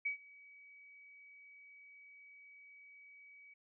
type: tone with ADSR envelope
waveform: sine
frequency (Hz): 2272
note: C#7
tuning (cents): +42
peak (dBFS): -32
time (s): 0.05-3.54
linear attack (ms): 10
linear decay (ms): 110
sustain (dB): -24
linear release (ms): 8
effects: none